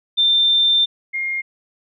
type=tone pair in turn; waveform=sine; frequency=3580 / 2129 Hz; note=A7 / C7; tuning=+29 / +30 cents; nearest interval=major sixth; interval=899 cents; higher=first; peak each=-12 / -20 dBFS; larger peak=first; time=0.17-0.86 / 1.13-1.42 s; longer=first; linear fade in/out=20 ms; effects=none